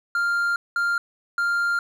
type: tone bursts at uneven times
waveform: triangle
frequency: 1396.9 Hz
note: F6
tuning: in tune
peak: -18 dBFS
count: 3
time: 0.15-0.56 / 0.76-0.98 / 1.38-1.79 s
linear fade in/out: 2 ms
effects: none